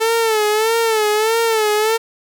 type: tone with vibrato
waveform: sawtooth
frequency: 440 Hz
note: A4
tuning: in tune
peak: -10 dBFS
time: 0-1.98 s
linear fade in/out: 20 ms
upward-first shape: sine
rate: 1.6 Hz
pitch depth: 80 cents each way
effects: none